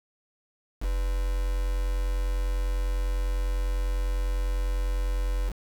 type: tone with quantisation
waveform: sine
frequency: 45 Hz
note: F#1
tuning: 47 cents flat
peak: -24 dBFS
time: 0.8-5.53 s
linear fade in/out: 50 ms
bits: 6
effects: none